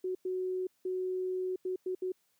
sine tone bursts at uneven times, 370 Hz, F#4, in tune, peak -31 dBFS, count 6, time 0.04-0.15 / 0.25-0.67 / 0.85-1.56 / 1.65-1.76 / 1.86-1.95 / 2.02-2.12 s, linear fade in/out 5 ms, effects white hiss -74 dBFS RMS until 2.39 s + high-pass 80 Hz 12 dB/octave

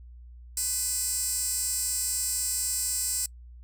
15% pulse tone with high-pass filter, 502 Hz, B4, 28 cents sharp, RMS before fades -29 dBFS, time 0.57-3.26 s, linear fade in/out 2 ms, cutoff 7600 Hz, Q 2.9, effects noise-tail reverb RT60 0.1 s tail -26 dB re dry + added 60 Hz sine -44 dBFS peak until 3.63 s

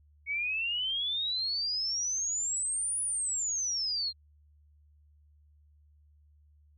sine exponential two-way sweep, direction up then down, 2217 to 9910 to 4148 Hz, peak -29 dBFS, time 0.26-4.13 s, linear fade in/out 50 ms, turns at 3.01 s, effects added 74 Hz sine -59 dBFS peak until 6.77 s

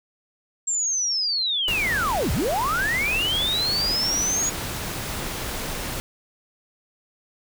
sine linear two-way sweep, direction down then up, 7500 to 42.54 to 6790 Hz, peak -21 dBFS, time 0.67-4.5 s, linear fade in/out 10 ms, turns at 2.32 s
pink noise, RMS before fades -30 dBFS, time 1.68-6 s, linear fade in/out 0 ms
effects none

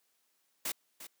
white noise with echo, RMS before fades -35 dBFS, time 0.65-0.72 s, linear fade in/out 5 ms, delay 350 ms, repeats 1, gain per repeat -12 dB, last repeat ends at 1.07 s, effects white hiss -75 dBFS RMS until 1.2 s + high-pass 200 Hz 12 dB/octave

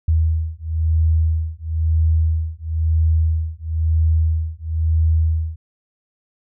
sine beating tone pair, 79.7 / 80.7 Hz, D#2 / E2, +42 / -36 cents, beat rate 1 Hz, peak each -18 dBFS, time 0.08-5.56 s, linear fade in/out 5 ms, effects none

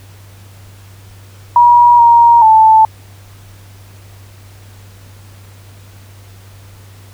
sine tone with pitch steps, 959 / 940 / 879 Hz, A#5 / A#5 / A5, +49 / +14 / -2 cents, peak -3 dBFS, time 1.56-2.85 s, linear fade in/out 2 ms, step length 430 ms, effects added 98 Hz sine -36 dBFS peak until 7.13 s + pink hiss -44 dBFS RMS until 7.13 s

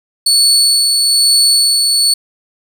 30% pulse tone with tremolo, 4435 Hz, C#8, in tune, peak -4 dBFS, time 0.26-2.14 s, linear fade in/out 5 ms, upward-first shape sine, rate 1.1 Hz, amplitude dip 30%, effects none

